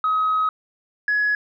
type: tone pair in turn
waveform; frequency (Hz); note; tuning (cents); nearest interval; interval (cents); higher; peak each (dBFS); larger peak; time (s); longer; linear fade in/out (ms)
sine; 1269 / 1684.2; D#6 / G#6; +34 / +24; perfect fourth; 490; second; -16; neither; 0.04-0.49 / 1.08-1.35; first; 2
effects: tanh soft clip ceiling -14 dBFS